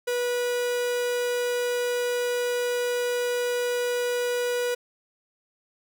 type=tone; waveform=45% pulse; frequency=488 Hz; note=B4; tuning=21 cents flat; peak=-24 dBFS; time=0.07-4.75 s; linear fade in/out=10 ms; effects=none